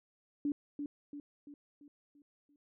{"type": "tone with echo", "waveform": "sine", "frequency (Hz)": 289.4, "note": "D4", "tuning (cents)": -25, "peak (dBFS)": -30, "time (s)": [0.45, 0.52], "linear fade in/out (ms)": 2, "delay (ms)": 340, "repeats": 6, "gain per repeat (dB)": -6, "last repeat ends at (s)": 2.56, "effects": []}